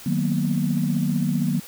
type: chord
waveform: sine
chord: B major seventh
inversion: first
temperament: just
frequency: 154.34 / 185.21 / 231.5 / 246.9 Hz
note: D#3 / F#3 / A#3 / B3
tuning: -14 / +2 / -12 / 0 cents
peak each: -24 / -24 / -25 / -27 dBFS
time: 0.06-1.6 s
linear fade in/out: 5 ms
effects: tanh soft clip ceiling -9 dBFS + white hiss -42 dBFS RMS until 1.67 s